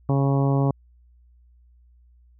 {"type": "harmonic tone", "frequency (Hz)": 138, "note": "C#3", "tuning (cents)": -7, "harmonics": [1, 2, 3, 4, 5, 6, 7, 8], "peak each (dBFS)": [-19, -25, -29, -31, -33, -35, -36, -37], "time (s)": [0.09, 0.71], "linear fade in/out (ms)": 2, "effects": ["added 60 Hz sine -52 dBFS peak until 2.39 s"]}